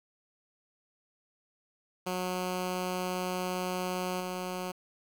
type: tone with level steps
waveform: 10% pulse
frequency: 182.5 Hz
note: F#3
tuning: 24 cents flat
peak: -23 / -26 dBFS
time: 2.06-4.72 s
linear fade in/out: 10 ms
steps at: 4.2 s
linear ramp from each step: 5 ms
effects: 10-bit